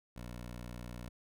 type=tone; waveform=15% pulse; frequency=60 Hz; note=B1; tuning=49 cents flat; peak=-37 dBFS; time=0.16-1.09 s; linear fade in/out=5 ms; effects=none